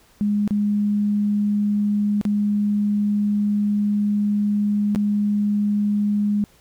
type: tone with dropouts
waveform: sine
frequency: 206.5 Hz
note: G#3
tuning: 10 cents flat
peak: -17 dBFS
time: 0.21-6.44 s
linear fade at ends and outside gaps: 0 ms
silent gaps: 0.477-0.508 / 2.213-2.252 / 4.949-4.959 s
effects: pink hiss -55 dBFS RMS until 6.6 s